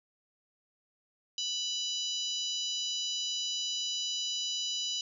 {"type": "harmonic tone", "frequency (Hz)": 987.8, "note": "B5", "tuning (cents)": 0, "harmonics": [3, 4, 5, 6, 7], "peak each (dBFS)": [-35, -37, -40, -40, -43], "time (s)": [1.38, 5.01], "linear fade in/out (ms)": 2, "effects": []}